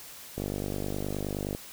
click train, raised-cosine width 2 ms, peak -19 dBFS, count 59, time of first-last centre 0.38-1.549 s, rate 49.6 Hz, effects white hiss -46 dBFS RMS until 1.72 s

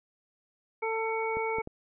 harmonic tone, 446.3 Hz, A4, 25 cents sharp, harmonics 1 / 2 / 3 / 5, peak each -31 / -33 / -41 / -35 dBFS, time 0.82-1.62 s, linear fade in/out 10 ms
clicks, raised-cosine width 2 ms, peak -26 dBFS, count 3, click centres 1.37 / 1.585 / 1.674 s
effects none

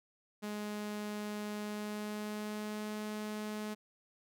sawtooth tone with pitch glide, 209.2 to 212.4 Hz, G#3 to G#3, +13 to +39 cents, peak -34 dBFS, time 0.42-3.75 s, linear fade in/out 20 ms, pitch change +26 cents, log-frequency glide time 1.57-2.95 s, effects none

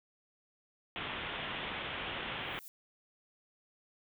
white low-pass noise, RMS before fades -40 dBFS, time 0.96-2.59 s, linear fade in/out 0 ms, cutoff 3500 Hz, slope 96 dB/octave
violet noise with exponential growth, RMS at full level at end -47 dBFS, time 2.34-2.68 s, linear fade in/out 0 ms, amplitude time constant 73 ms
effects none

